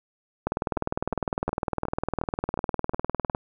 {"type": "two click trains", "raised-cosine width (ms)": 1, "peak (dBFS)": [-18, -11], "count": [8, 58], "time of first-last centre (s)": [[0.77, 3.297], [0.47, 3.349]], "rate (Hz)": [2.77, 19.8], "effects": []}